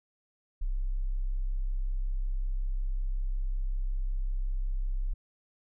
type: tone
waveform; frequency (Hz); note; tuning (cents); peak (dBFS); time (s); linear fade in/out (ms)
sine; 32.7; C1; 0; -27; 0.61-5.14; 10
effects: none